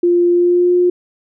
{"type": "tone with pitch glide", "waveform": "sine", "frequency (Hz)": [349.2, 356.3], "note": ["F4", "F4"], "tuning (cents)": [0, 35], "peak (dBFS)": -9, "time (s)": [0.03, 0.9], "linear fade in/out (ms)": 5, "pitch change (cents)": 35, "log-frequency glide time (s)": [0.31, 0.74], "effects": []}